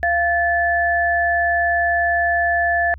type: tone pair together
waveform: sine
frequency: 690 / 1740.7 Hz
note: F5 / A6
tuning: -21 / -19 cents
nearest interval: octave + major third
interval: 1602 cents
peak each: -18 dBFS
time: 0.03-2.94 s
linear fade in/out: 0 ms
effects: added 70 Hz sine -34 dBFS peak until 2.98 s